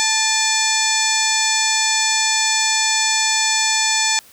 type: harmonic tone with a mistuned harmonic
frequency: 878 Hz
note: A5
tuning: 4 cents flat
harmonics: 1 / 2 / 3 / 4 / 5 / 6 / 7 / 8 / 9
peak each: -24 / -24 / -24 / -24 / -24 / -24 / -24 / -24 / -24 dBFS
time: 0-4.19 s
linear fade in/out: 0 ms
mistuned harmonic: 3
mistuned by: -150 cents
effects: white hiss -47 dBFS RMS until 4.32 s